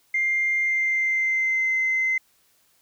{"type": "tone with pitch glide", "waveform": "sine", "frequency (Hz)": [2100, 2064], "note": ["C7", "C7"], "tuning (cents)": [6, -24], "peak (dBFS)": -19, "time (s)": [0.14, 2.18], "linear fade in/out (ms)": 5, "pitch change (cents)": -30, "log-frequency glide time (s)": [0.63, 1.79], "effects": ["tanh soft clip ceiling -15 dBFS", "white hiss -63 dBFS RMS until 2.81 s"]}